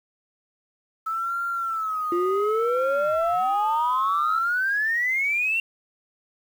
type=tone with vibrato; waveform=sine; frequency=1306 Hz; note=E6; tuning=17 cents flat; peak=-24 dBFS; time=1.06-4.4 s; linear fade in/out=10 ms; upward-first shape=sine; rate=0.66 Hz; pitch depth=99 cents each way
type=exponential sweep; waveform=sine; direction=up; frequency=341.5 to 2753 Hz; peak=-20 dBFS; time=2.12-5.6 s; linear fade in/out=2 ms
effects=tanh soft clip ceiling -15 dBFS + 8-bit